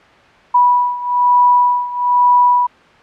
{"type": "beating tone pair", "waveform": "sine", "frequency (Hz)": [980, 981.1], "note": ["B5", "B5"], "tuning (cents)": [-14, -12], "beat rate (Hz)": 1.1, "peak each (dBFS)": [-11, -14], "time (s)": [0.54, 2.67], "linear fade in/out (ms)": 10, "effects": ["white hiss -44 dBFS RMS until 3.02 s", "low-pass 2000 Hz 12 dB/octave"]}